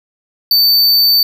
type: tone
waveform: square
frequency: 4560 Hz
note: C#8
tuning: 48 cents sharp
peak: -8 dBFS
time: 0.51-1.23 s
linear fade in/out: 2 ms
effects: none